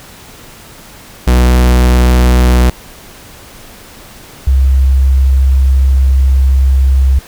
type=tone pair in turn; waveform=45% pulse / sine; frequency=61.74 / 66.44 Hz; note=B1 / C2; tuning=0 / +27 cents; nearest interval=minor second; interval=127 cents; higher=second; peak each=-5 dBFS; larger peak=neither; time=1.27-2.7 / 4.47-7.19 s; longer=second; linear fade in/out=5 ms; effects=pink hiss -35 dBFS RMS until 7.27 s